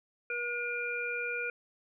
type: harmonic tone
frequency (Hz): 480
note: B4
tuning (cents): -49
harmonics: 1 / 3 / 5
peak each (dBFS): -39 / -36 / -35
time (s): 0.3-1.5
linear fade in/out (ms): 2
effects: none